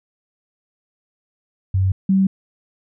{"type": "tone pair in turn", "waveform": "sine", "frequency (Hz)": [94.9, 192.28], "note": ["F#2", "G3"], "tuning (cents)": [44, -33], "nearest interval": "octave", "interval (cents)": 1223, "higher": "second", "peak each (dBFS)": [-14, -12], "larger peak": "second", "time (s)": [[1.74, 1.92], [2.09, 2.27]], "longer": "neither", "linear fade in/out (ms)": 5, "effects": []}